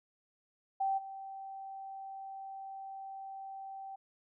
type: tone with level steps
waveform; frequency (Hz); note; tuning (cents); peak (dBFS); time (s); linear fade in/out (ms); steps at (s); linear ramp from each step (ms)
sine; 777; G5; -16; -29 / -42; 0.8-3.96; 10; 0.97; 20
effects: none